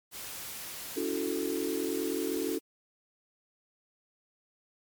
white noise, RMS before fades -41 dBFS, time 0.11-2.6 s, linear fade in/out 50 ms
sine chord, F# minor seventh, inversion second, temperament equal with one note detuned, 283.2 / 329.6 / 370 / 440 Hz, C#4 / E4 / F#4 / A4, +37 / 0 / 0 / 0 cents, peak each -35 dBFS, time 0.96-2.59 s, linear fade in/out 10 ms
effects MP3 96 kbps

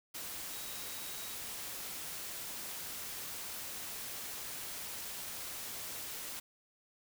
sine tone in noise, 3830 Hz, A#7, 46 cents sharp, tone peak -53 dBFS, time 0.52-1.35 s, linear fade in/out 10 ms, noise white, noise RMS -43 dBFS, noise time 0.14-6.4 s, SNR -13 dB, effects none

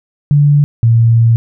sine tone pair in turn, 145.3 / 115.32 Hz, D3 / A#2, -18 / -18 cents, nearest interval major third, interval 400 cents, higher first, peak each -5 dBFS, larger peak neither, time 0.31-0.64 / 0.83-1.36 s, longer second, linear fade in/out 0 ms, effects none

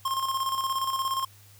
square tone with tremolo, 1066 Hz, C6, 32 cents sharp, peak -25 dBFS, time 0.05-1.25 s, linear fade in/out 5 ms, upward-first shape square, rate 17 Hz, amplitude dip 50%, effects added 101 Hz sine -53 dBFS peak until 1.59 s + white hiss -56 dBFS RMS until 1.59 s

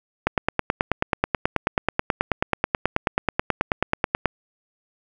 click train, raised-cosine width 0.5 ms, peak -3 dBFS, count 38, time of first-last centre 0.27-4.257 s, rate 9.28 Hz, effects none

